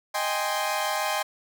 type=chord; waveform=sawtooth; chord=Ab major seventh; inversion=second; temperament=equal; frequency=622.3 / 784 / 830.6 / 1046.5 Hz; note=Eb5 / G5 / Ab5 / C6; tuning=0 / 0 / 0 / 0 cents; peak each=-27 dBFS; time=0.14-1.23 s; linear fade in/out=10 ms; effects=none